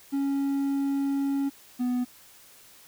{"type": "tone pair in turn", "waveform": "triangle", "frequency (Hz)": [277.2, 247.7], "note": ["C#4", "B3"], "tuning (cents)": [0, 5], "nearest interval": "major second", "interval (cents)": 195, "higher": "first", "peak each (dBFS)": -22, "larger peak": "neither", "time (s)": [[0.12, 1.5], [1.79, 2.05]], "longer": "first", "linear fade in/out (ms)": 20, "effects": ["white hiss -53 dBFS RMS until 2.87 s"]}